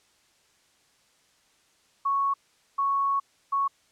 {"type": "tone bursts at uneven times", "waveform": "sine", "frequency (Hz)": 1108, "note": "C#6", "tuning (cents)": -1, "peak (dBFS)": -22, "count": 3, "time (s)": [[2.05, 2.34], [2.78, 3.2], [3.52, 3.68]], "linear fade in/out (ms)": 10, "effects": ["white hiss -64 dBFS RMS until 3.91 s", "low-pass 8000 Hz 12 dB/octave"]}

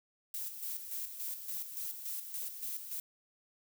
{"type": "noise with tremolo", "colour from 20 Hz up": "violet", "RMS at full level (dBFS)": -39, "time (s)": [0.34, 3], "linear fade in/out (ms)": 2, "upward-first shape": "square", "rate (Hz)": 3.5, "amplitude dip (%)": 55, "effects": []}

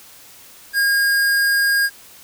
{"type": "tone", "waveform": "square", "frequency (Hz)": 1624, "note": "G#6", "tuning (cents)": -39, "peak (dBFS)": -15, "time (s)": [0.73, 1.9], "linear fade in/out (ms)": 50, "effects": ["white hiss -44 dBFS RMS until 2.23 s"]}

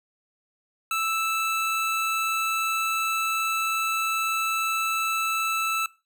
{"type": "tone", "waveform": "25% pulse", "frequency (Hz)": 1318.5, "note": "E6", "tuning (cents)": 0, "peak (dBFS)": -20, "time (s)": [0.91, 5.86], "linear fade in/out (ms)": 2, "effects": ["noise-tail reverb RT60 0.3 s tail -21 dB re dry"]}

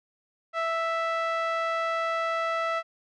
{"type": "tone with low-pass filter", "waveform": "5% pulse", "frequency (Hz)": 659.3, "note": "E5", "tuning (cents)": 0, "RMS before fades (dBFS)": -28, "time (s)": [0.53, 2.83], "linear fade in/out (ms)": 50, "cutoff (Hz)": 1400, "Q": 1.3, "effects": []}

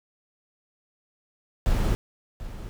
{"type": "noise with echo", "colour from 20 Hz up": "brown", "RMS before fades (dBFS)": -22, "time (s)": [1.66, 1.95], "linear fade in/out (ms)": 0, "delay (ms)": 740, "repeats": 1, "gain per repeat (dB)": -14, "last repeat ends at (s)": 2.69, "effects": []}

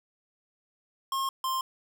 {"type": "tone pair in turn", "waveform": "square", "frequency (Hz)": [1075, 1049.8], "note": ["C6", "C6"], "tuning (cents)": [47, 5], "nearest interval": "unison", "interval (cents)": 42, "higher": "first", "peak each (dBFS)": [-28, -28], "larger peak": "neither", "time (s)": [[1.12, 1.29], [1.44, 1.61]], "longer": "neither", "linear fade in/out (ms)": 2, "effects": []}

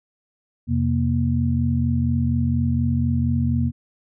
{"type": "tone cluster", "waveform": "sine", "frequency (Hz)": [85.4, 129.6, 236.2], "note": ["F2", "C3", "A#3"], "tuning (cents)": [-38, -16, 23], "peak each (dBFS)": -22, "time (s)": [0.67, 3.72], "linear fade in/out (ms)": 50, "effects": []}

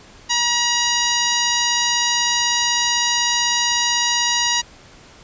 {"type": "harmonic tone", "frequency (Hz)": 956, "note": "A#5", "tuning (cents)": 43, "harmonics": [1, 2, 3, 4, 5, 6, 7], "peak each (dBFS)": [-24, -24, -24, -24, -24, -24, -24], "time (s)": [0.29, 4.62], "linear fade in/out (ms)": 20, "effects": ["pink hiss -45 dBFS RMS until 5.23 s", "resampled to 16000 Hz"]}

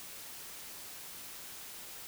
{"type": "silence", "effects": ["white hiss -47 dBFS RMS until 2.07 s"]}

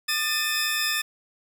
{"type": "tone cluster", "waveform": "20% pulse", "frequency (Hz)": [1216, 1779, 2542, 5080], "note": ["D#6", "A6", "D#7", "D#8"], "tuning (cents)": [-40, 19, 36, 35], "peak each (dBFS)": [-28, -21, -24, -29], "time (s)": [0.08, 1.02], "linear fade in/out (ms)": 10, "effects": ["8-bit"]}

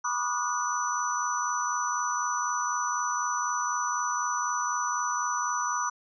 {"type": "tone cluster", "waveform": "sine", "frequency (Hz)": [978, 1138, 1222, 1452, 5960], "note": ["B5", "C#6", "D#6", "F#6", "F#8"], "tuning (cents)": [-17, 45, -32, -33, 12], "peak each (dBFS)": [-31, -35, -32, -35, -33], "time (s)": [0.04, 5.9], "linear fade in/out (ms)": 10, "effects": []}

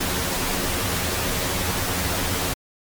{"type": "noise with comb filter", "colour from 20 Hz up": "pink", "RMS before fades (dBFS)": -24, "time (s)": [0, 2.54], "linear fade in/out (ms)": 10, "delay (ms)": 11, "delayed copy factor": 0.7, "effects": ["MP3 96 kbps"]}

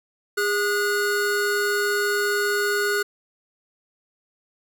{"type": "tone pair together", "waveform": "square", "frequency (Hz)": [408.3, 1455], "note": ["G#4", "F#6"], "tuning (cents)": [-29, -29], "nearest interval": "octave + minor seventh", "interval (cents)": 2200, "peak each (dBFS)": -24, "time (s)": [0.37, 3.03], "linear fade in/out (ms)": 10, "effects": []}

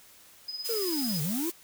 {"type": "tone with tremolo", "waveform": "sine", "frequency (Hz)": 5020, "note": "D#8", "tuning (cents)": 15, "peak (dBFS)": -31, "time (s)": [0.48, 1.2], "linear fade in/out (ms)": 5, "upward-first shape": "triangle", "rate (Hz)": 18, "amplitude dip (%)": 75}
{"type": "noise", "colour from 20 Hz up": "blue", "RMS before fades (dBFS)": -35, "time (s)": [0.64, 1.52], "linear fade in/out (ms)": 20}
{"type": "linear two-way sweep", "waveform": "triangle", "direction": "down then up", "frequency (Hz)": [474.7, 139.3, 356.3], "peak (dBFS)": -27, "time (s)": [0.69, 1.5], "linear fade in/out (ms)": 5, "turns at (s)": 1.22}
{"effects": ["white hiss -55 dBFS RMS until 1.63 s"]}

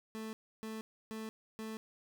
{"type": "tone bursts", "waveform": "30% pulse", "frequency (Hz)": 220, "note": "A3", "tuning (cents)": 0, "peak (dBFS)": -38, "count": 4, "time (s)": [0.15, 1.77], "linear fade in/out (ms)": 0, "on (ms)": 180, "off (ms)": 300, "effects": []}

